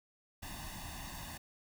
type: noise with comb filter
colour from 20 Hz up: pink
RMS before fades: -45 dBFS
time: 0.42-1.38 s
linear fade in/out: 10 ms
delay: 1.1 ms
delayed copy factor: +0.9
effects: none